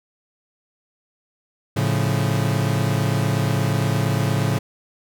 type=chord; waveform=40% pulse; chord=A augmented; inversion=none; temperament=equal; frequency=110 / 138.59 / 174.61 Hz; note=A2 / C#3 / E#3; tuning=0 / 0 / 0 cents; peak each=-21 / -21 / -25 dBFS; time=1.76-4.59 s; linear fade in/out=10 ms; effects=none